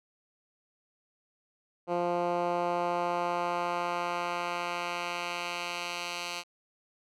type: tone with band-pass filter sweep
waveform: 10% pulse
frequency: 174.61 Hz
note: F3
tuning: in tune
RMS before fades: -32 dBFS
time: 1.87-6.44 s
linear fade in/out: 50 ms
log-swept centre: 520 to 3800 Hz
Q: 0.94
effects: none